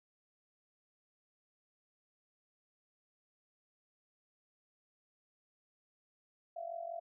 sine tone with amplitude modulation, 677 Hz, E5, 46 cents sharp, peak -36 dBFS, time 6.56-7 s, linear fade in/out 10 ms, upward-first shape sine, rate 45.2 Hz, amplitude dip 80%, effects none

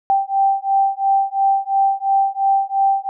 sine beating tone pair, 782 / 784.9 Hz, G5 / G5, -4 / +2 cents, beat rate 2.9 Hz, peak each -17 dBFS, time 0.1-3.09 s, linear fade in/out 0 ms, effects none

